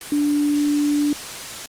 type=tone in noise; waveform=sine; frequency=292.1 Hz; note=D4; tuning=9 cents flat; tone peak=-16 dBFS; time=0.12-1.13 s; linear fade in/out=2 ms; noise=white; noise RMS=-32 dBFS; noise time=0.01-1.66 s; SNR=+13 dB; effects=low-pass 10000 Hz 12 dB/octave + Opus 32 kbps